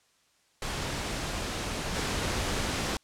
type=noise with level steps; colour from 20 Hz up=pink; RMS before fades=-33 / -30 dBFS; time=0.62-2.97 s; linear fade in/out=2 ms; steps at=1.94 s; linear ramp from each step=20 ms; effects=white hiss -67 dBFS RMS until 3.03 s + low-pass 8000 Hz 12 dB/octave

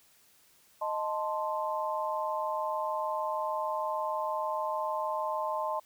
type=chord; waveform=sine; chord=A diminished; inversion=second; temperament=equal; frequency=622.3 / 880 / 1046.5 Hz; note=Eb5 / A5 / C6; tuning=0 / 0 / 0 cents; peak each=-34 dBFS; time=0.81-5.8 s; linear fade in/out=10 ms; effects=white hiss -63 dBFS RMS until 5.85 s

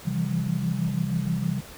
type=tone cluster; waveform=sine; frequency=133.2 / 164.4 / 170.7 / 197.7 Hz; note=C3 / E3 / F3 / G3; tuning=+31 / -4 / -39 / +15 cents; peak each=-29 dBFS; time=0.05-1.61 s; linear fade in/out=20 ms; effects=pink hiss -44 dBFS RMS until 1.77 s

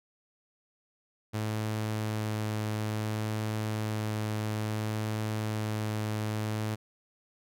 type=tone with vibrato; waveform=sawtooth; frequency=107.9 Hz; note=A2; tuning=33 cents flat; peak=-26 dBFS; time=1.33-6.76 s; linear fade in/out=20 ms; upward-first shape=sine; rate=0.58 Hz; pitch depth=8 cents each way; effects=none

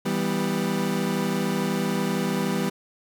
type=chord; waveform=30% pulse; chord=E minor; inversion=none; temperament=equal with one note detuned; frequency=162.92 / 196 / 246.9 Hz; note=E3 / G3 / B3; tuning=-20 / 0 / 0 cents; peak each=-27 / -23 / -26 dBFS; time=0.05-2.7 s; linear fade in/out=10 ms; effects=none

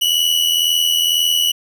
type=tone pair together; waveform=40% pulse; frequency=2913 / 2995 Hz; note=F#7 / F#7; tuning=-28 / +20 cents; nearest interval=unison; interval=48 cents; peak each=-15 / -17 dBFS; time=0.01-1.52 s; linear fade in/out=10 ms; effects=none

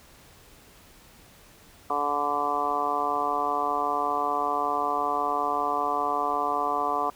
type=harmonic tone; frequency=145.2 Hz; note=D3; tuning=19 cents flat; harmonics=2 / 3 / 4 / 5 / 6 / 7 / 8; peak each=-38 / -34 / -37 / -29 / -34 / -29 / -29 dBFS; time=1.9-7.1 s; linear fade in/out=2 ms; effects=pink hiss -53 dBFS RMS until 7.15 s

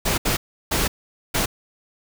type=noise bursts at uneven times; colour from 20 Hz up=pink; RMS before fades=-21 dBFS; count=4; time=0.05-0.18 / 0.25-0.37 / 0.71-0.88 / 1.34-1.46 s; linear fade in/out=10 ms; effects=none

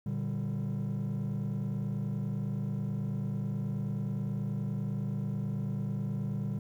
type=chord; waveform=triangle; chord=G minor; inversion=first; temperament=just; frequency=117.6 / 147 / 196 Hz; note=Bb2 / D3 / G3; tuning=+16 / +2 / 0 cents; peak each=-32 dBFS; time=0.06-6.59 s; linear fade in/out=5 ms; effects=tanh soft clip ceiling -26 dBFS + 11-bit

